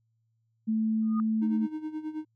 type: tone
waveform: sine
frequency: 220 Hz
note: A3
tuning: in tune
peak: -24 dBFS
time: 0.67-1.67 s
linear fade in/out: 20 ms
type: tone with exponential growth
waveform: sine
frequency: 1228 Hz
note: D#6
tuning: 23 cents flat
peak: -31 dBFS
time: 1.02-1.2 s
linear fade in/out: 1 ms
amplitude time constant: 39 ms
type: tone with tremolo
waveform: triangle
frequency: 310 Hz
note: D#4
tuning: 6 cents flat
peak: -28 dBFS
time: 1.41-2.25 s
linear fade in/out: 20 ms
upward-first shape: sine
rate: 9.4 Hz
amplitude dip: 75%
effects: added 113 Hz sine -70 dBFS peak until 2.35 s